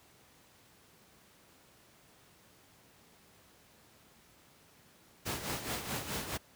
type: noise with tremolo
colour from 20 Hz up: pink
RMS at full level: -35 dBFS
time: 5.25-6.38 s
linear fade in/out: 20 ms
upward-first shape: sine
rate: 4.7 Hz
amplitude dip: 60%
effects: pink hiss -62 dBFS RMS until 6.55 s + high-pass 80 Hz 12 dB/octave